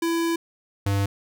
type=tone pair in turn; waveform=square; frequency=333.7 / 99.44 Hz; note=E4 / G2; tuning=+21 / +25 cents; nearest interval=octave + major sixth; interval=2096 cents; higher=first; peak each=-22 / -21 dBFS; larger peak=second; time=0.02-0.36 / 0.86-1.06 s; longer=first; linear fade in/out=5 ms; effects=none